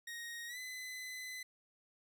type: tone with pitch glide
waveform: sawtooth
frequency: 1872 to 2018 Hz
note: A#6 to B6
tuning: +7 to +37 cents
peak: -40 dBFS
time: 0.07-1.43 s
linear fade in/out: 5 ms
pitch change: +130 cents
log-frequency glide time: 0.47-0.58 s
effects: none